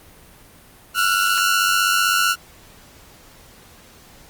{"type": "tone pair together", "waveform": "sawtooth", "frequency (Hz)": [1358, 1453.7], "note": ["F6", "F#6"], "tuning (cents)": [-49, -31], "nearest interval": "minor second", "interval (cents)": 118, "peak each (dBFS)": -15, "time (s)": [0.94, 2.36], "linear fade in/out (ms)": 50, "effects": ["pink hiss -47 dBFS RMS until 4.29 s", "Opus 32 kbps"]}